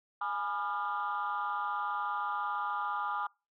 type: chord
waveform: sine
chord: G# diminished seventh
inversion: none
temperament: equal with one note detuned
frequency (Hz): 830.6 / 987.8 / 1205.6 / 1396.9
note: G#5 / B5 / D6 / F6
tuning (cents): 0 / 0 / +45 / 0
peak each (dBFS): -36 / -38 / -34 / -39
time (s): 0.21-3.27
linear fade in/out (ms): 5
effects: noise-tail reverb RT60 0.3 s tail -26 dB re dry + tanh soft clip ceiling -25 dBFS